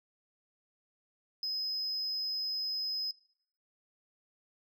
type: tone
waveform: sine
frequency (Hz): 5070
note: D#8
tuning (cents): +32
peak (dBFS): -30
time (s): 1.43-3.11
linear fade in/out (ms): 2
effects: noise-tail reverb RT60 0.6 s tail -20 dB re dry + tanh soft clip ceiling -30 dBFS